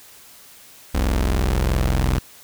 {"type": "tone pair together", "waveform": "sawtooth", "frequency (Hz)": [43.09, 64.8], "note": ["F1", "C2"], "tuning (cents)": [-22, -16], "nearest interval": "perfect fifth", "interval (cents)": 706, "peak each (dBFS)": -16, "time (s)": [0.94, 2.19], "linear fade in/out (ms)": 10, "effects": ["white hiss -46 dBFS RMS until 2.43 s"]}